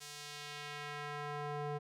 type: tone with band-pass filter sweep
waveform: square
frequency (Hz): 146.83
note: D3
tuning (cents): 0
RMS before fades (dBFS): -43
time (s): 0-1.79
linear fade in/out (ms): 20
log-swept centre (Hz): 6800 to 570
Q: 0.85
effects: none